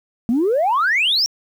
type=exponential sweep; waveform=sine; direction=up; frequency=220 to 5710 Hz; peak=-13 dBFS; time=0.29-1.26 s; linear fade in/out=0 ms; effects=tanh soft clip ceiling -11 dBFS + 8-bit